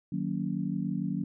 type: chord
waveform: sine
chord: D# minor seventh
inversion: none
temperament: just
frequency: 155.56 / 186.68 / 233.3 / 280 Hz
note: D#3 / F#3 / A#3 / C#4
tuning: 0 / +16 / +2 / +18 cents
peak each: -35 / -32 / -35 / -36 dBFS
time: 0.12-1.24 s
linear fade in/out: 5 ms
effects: none